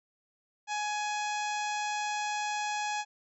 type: harmonic tone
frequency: 838 Hz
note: G#5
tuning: 15 cents sharp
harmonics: 1 / 2 / 3 / 4 / 5 / 6 / 7 / 8 / 9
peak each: -32 / -39 / -39 / -44 / -47 / -48 / -46 / -46 / -50 dBFS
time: 0.67-3.05 s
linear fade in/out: 50 ms
effects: none